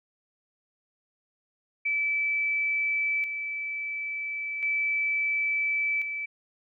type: tone with tremolo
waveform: sine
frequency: 2311 Hz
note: D7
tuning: 28 cents flat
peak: -24 dBFS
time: 1.85-6.26 s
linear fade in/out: 10 ms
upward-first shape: square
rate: 0.36 Hz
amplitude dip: 50%
effects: none